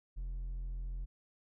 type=tone with hard clipping; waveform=sine; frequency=43 Hz; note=F1; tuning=26 cents flat; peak=-38 dBFS; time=0.16-1.06 s; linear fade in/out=20 ms; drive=3 dB; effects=none